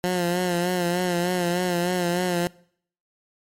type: tone with vibrato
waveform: 15% pulse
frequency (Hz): 177.4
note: F3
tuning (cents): +27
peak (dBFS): -15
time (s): 0.04-2.47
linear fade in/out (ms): 0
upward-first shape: sine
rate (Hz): 3.3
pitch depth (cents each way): 47
effects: noise-tail reverb RT60 0.6 s tail -23 dB re dry + MP3 64 kbps